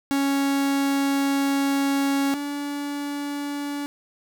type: tone pair in turn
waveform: 45% pulse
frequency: 277.2 / 287.2 Hz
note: C#4 / D4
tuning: 0 / -39 cents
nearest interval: minor second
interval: 61 cents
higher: second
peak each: -20 / -27 dBFS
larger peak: first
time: 0.11-2.34 / 2.34-3.86 s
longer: first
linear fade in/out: 0 ms
effects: none